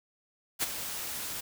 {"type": "noise with ADSR envelope", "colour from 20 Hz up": "white", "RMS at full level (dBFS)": -27, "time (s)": [0.59, 1.41], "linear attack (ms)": 39, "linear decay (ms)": 21, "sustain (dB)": -10, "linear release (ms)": 12, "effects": []}